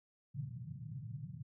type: band-pass noise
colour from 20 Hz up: pink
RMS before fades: -45 dBFS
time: 0.34-1.43 s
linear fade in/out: 20 ms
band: 110 to 160 Hz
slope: 48 dB/octave
effects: none